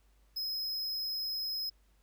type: tone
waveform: square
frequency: 5110 Hz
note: D#8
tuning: 45 cents sharp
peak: -34 dBFS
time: 0.36-1.7 s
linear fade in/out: 10 ms
effects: added 50 Hz sine -64 dBFS peak until 2.02 s + pink hiss -73 dBFS RMS until 2.02 s